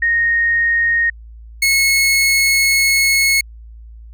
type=tone pair in turn; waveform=sine / sawtooth; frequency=1859 / 2184 Hz; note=A#6 / C#7; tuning=-5 / -26 cents; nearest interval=minor third; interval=279 cents; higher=second; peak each=-12 / -8 dBFS; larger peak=second; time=0.02-1.1 / 1.62-3.41 s; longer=second; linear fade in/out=5 ms; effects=added 56 Hz sine -34 dBFS peak until 4.13 s